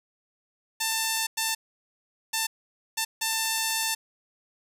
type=tone bursts at uneven times; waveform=5% pulse; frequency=892 Hz; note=A5; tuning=23 cents sharp; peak=-13 dBFS; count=5; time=0.8-1.27 / 1.37-1.55 / 2.33-2.47 / 2.97-3.05 / 3.21-3.95 s; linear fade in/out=10 ms; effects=none